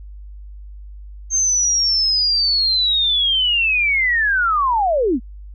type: linear sweep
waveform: sine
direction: down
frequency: 6380 to 207.9 Hz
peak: -14 dBFS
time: 1.3-5.2 s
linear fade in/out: 50 ms
effects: added 50 Hz sine -33 dBFS peak until 5.54 s